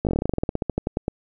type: slowing click train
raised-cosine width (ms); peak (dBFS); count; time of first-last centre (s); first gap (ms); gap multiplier
2; -9; 21; 0.05-1.081; 18; 1.1
effects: none